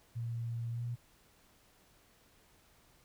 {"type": "tone with pitch glide", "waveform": "sine", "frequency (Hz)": [116.7, 119.84], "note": ["A#2", "A#2"], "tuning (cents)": [2, 48], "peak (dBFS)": -35, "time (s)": [0.15, 0.96], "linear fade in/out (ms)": 20, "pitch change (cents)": 46, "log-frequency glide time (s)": [0.7, 0.84], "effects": ["pink hiss -66 dBFS RMS until 3.04 s"]}